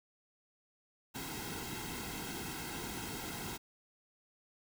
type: noise with comb filter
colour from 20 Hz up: pink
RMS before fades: -42 dBFS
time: 1.14-3.58 s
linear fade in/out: 20 ms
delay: 1.7 ms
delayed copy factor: -0.75
effects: none